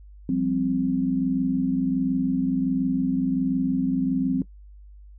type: chord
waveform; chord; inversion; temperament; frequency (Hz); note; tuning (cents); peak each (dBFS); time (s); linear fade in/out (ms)
sine; F suspended second; none; equal; 174.61 / 196 / 261.6; F3 / G3 / C4; 0 / 0 / 0; -28 / -28 / -22; 0.29-4.42; 2
effects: noise-tail reverb RT60 0.1 s tail -19 dB re dry + added 50 Hz sine -43 dBFS peak until 5.18 s